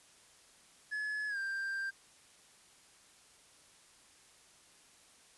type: tone with pitch glide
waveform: triangle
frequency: 1706 to 1582.6 Hz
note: G#6 to G6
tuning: +46 to +16 cents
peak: -33 dBFS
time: 0.91-1.91 s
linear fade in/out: 20 ms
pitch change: -130 cents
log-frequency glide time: 1.28-1.38 s
effects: white hiss -62 dBFS RMS until 5.37 s + resampled to 24000 Hz